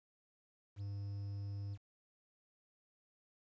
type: tone with quantisation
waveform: triangle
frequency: 100.4 Hz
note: G2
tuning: 42 cents sharp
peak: -38 dBFS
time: 0.76-1.78 s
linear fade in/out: 50 ms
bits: 11
effects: resampled to 16000 Hz